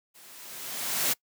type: noise with level ramp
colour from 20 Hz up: white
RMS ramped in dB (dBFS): -53 to -24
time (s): 0.14-1.14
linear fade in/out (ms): 20
effects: noise-tail reverb RT60 0.1 s tail -24 dB re dry + high-pass 150 Hz 12 dB/octave